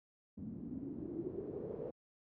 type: noise with low-pass filter sweep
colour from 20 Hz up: pink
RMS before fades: -43 dBFS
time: 0.37-1.91 s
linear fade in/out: 10 ms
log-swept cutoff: 220 to 500 Hz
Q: 5.4
effects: high-pass 100 Hz 12 dB/octave